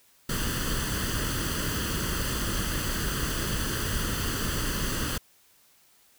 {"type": "noise with comb filter", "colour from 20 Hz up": "pink", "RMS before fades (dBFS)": -29, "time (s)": [0.29, 5.18], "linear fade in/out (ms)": 5, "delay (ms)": 0.65, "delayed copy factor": 0.7, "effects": ["white hiss -61 dBFS RMS until 6.18 s"]}